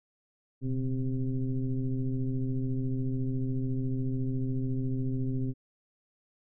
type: tone with frequency modulation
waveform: sine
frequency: 127 Hz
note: B2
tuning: 49 cents sharp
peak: -27 dBFS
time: 0.61-5.54 s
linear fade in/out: 50 ms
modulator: 134 Hz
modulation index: 1.2
effects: none